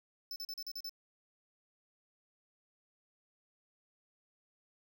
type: tone bursts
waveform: square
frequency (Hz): 5274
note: E8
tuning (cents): 0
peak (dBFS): -40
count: 7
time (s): 0.31-0.894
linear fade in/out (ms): 2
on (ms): 50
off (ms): 39
effects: 12-bit